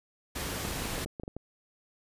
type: noise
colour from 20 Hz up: pink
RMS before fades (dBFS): -35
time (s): 0.35-1.05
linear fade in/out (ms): 10
type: clicks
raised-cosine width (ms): 2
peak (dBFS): -25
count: 10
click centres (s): 0.651 / 0.821 / 0.856 / 0.98 / 1.023 / 1.06 / 1.198 / 1.235 / 1.279 / 1.366
effects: resampled to 32000 Hz